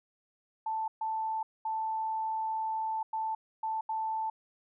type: tone bursts at uneven times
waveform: sine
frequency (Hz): 882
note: A5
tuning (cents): +4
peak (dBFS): -30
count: 6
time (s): 0.66-0.88 / 1.01-1.43 / 1.65-3.03 / 3.13-3.35 / 3.63-3.81 / 3.89-4.3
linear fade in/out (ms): 5
effects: none